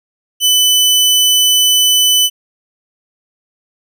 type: tone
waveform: sawtooth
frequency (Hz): 3000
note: F#7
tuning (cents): +23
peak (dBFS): -5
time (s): 0.4-2.3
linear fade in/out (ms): 50
effects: none